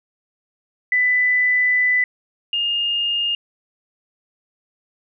sine tone pair in turn, 1994 / 2830 Hz, B6 / F7, +16 / +22 cents, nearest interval tritone, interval 606 cents, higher second, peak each -14 / -18 dBFS, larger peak first, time 0.92-2.04 / 2.53-3.35 s, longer first, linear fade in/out 2 ms, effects none

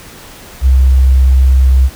sine tone, 65.41 Hz, C2, in tune, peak -4 dBFS, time 0.61-1.9 s, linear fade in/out 50 ms, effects pink hiss -34 dBFS RMS until 1.95 s

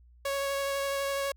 sawtooth tone with vibrato, 554.4 Hz, C#5, in tune, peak -25 dBFS, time 0.25-1.32 s, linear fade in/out 5 ms, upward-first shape triangle, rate 12 Hz, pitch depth 13 cents each way, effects added 60 Hz sine -54 dBFS peak until 1.36 s

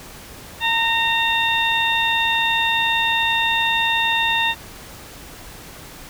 harmonic tone with a mistuned harmonic, 913 Hz, A#5, 36 cents flat, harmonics 1 / 2 / 3 / 4, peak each -22 / -22 / -22 / -22 dBFS, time 0.6-4.55 s, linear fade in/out 50 ms, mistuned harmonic 2, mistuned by +16 cents, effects pink hiss -39 dBFS RMS until 6.09 s

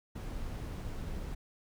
brown noise, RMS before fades -39 dBFS, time 0.15-1.35 s, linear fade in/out 10 ms, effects none

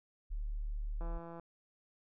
sine tone, 37.04 Hz, D1, 16 cents sharp, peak -35 dBFS, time 0.3-1.19 s, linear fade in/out 20 ms
click train, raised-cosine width 1 ms, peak -35 dBFS, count 66, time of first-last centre 1.01-1.397 s, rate 168 Hz
effects none

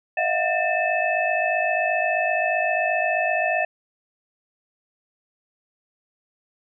sine tone cluster, 628 / 683 / 731 / 1790 / 2607 Hz, D#5 / F5 / F#5 / A6 / E7, +16 / -39 / -21 / +29 / -20 cents, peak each -26 dBFS, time 0.17-3.65 s, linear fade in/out 5 ms, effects none

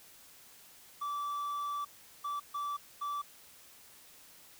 triangle tone bursts at uneven times, 1160 Hz, D6, 22 cents flat, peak -32 dBFS, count 4, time 1.01-1.85 / 2.24-2.4 / 2.54-2.77 / 3.01-3.22 s, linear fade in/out 10 ms, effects white hiss -57 dBFS RMS until 4.59 s

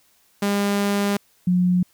sawtooth / sine tone pair in turn, 201.9 / 179.87 Hz, G#3 / F#3, -49 / -49 cents, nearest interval major second, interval 200 cents, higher first, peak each -15 dBFS, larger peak neither, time 0.42-1.17 / 1.47-1.83 s, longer first, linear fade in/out 5 ms, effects white hiss -60 dBFS RMS until 1.93 s

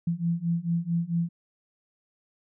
sine beating tone pair, 167 / 171.5 Hz, E3 / F3, +23 / -31 cents, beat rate 4.5 Hz, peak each -28 / -27 dBFS, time 0.07-1.29 s, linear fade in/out 5 ms, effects none

